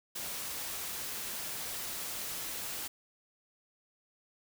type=noise; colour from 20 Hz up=white; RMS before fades=-39 dBFS; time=0.15-2.88 s; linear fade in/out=10 ms; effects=none